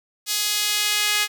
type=tone with high-pass filter sweep; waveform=sawtooth; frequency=417.4 Hz; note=G#4; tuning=9 cents sharp; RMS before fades=-22 dBFS; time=0.26-1.28 s; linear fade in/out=50 ms; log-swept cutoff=4300 to 2200 Hz; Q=1.1; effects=none